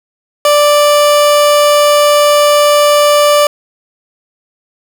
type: tone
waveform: 30% pulse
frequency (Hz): 587.3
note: D5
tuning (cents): 0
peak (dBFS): -3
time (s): 0.45-3.47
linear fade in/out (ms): 2
effects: none